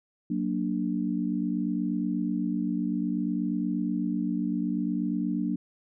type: chord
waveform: sine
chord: Gb augmented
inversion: none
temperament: equal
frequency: 185 / 233.1 / 293.7 Hz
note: Gb3 / Bb3 / D4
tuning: 0 / 0 / 0 cents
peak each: -30 dBFS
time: 0.3-5.56 s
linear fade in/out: 5 ms
effects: none